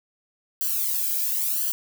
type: noise with flanger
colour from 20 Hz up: violet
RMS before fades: -25 dBFS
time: 0.61-1.72 s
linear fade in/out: 0 ms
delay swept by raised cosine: 0.66 to 1.27 ms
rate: 0.96 Hz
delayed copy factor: +1
effects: none